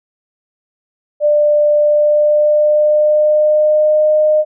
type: tone with pitch glide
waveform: sine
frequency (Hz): 594 to 612.1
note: D5 to D#5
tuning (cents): +20 to -28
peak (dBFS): -8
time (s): 1.2-4.45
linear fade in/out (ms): 50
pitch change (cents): +52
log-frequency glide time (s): 1.77-4.11
effects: none